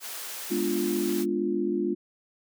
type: high-pass noise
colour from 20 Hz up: white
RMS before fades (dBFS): -37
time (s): 0-1.26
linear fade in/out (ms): 50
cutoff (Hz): 430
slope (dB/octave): 12
type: chord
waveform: sine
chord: G# diminished seventh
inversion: none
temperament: equal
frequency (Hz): 207.7 / 246.9 / 293.7 / 349.2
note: G#3 / B3 / D4 / F4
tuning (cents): 0 / 0 / 0 / 0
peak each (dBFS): -31 / -33 / -31 / -27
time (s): 0.5-1.95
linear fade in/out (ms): 20
effects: none